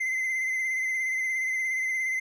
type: tone with vibrato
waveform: triangle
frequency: 2062 Hz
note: C7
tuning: 26 cents flat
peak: -24 dBFS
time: 0-2.2 s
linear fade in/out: 10 ms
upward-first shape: sine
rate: 17 Hz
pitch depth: 34 cents each way
effects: none